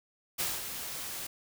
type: noise with ADSR envelope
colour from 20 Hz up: white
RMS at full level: -31 dBFS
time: 0.38-1.27 s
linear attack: 20 ms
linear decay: 210 ms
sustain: -8 dB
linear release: 6 ms
effects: none